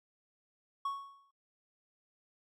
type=tone with exponential decay; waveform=triangle; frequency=1108.7 Hz; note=C#6; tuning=in tune; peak=-29 dBFS; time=0.85-1.31 s; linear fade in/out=5 ms; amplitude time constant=100 ms; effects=noise-tail reverb RT60 0.1 s tail -24 dB re dry